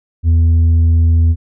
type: tone with tanh clipping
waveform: triangle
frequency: 82.41 Hz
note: E2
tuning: in tune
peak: -8 dBFS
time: 0.23-1.36 s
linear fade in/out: 50 ms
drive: 8 dB
effects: none

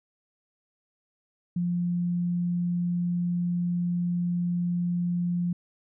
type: tone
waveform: sine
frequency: 175.1 Hz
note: F3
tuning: 5 cents sharp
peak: -24 dBFS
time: 1.56-5.53 s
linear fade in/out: 5 ms
effects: none

